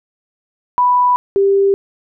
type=tone pair in turn; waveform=sine; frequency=987.8 / 394.7 Hz; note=B5 / G4; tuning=0 / +12 cents; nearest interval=octave + major third; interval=1588 cents; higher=first; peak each=-9 dBFS; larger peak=neither; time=0.78-1.16 / 1.36-1.74 s; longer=neither; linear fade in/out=0 ms; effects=none